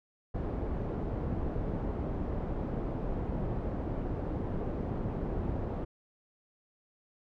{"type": "low-pass noise", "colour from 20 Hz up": "pink", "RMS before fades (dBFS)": -34, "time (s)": [0.34, 5.85], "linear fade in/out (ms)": 10, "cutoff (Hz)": 580, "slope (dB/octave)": 12, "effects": []}